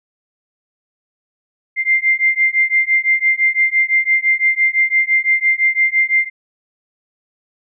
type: beating tone pair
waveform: sine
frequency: 2093 / 2098.9 Hz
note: C7 / C7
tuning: 0 / +5 cents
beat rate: 5.9 Hz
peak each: -15 dBFS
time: 1.76-6.3 s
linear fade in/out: 50 ms
effects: none